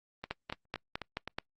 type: two click trains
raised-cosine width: 0.3 ms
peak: -18 / -22 dBFS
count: 6 / 5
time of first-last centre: 0.31-1.385 / 0.24-1.276 s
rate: 4.65 / 3.86 Hz
effects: noise-tail reverb RT60 0.1 s tail -25 dB re dry + Opus 24 kbps